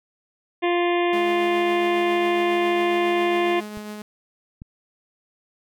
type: harmonic tone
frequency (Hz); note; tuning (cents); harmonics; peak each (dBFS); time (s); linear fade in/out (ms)
349.2; F4; 0; 1 / 2 / 3 / 5 / 6 / 7 / 8 / 9 / 10; -20 / -25 / -29 / -33 / -31 / -34 / -36 / -40 / -40; 0.62-3.61; 20
type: tone with tremolo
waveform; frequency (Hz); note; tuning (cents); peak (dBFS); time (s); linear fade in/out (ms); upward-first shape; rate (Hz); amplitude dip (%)
sawtooth; 210.6; G#3; +24; -27; 1.13-4.02; 2; triangle; 7.3; 35
type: clicks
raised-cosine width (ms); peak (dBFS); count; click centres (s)
5; -27 / -25; 2; 3.773 / 4.619
effects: none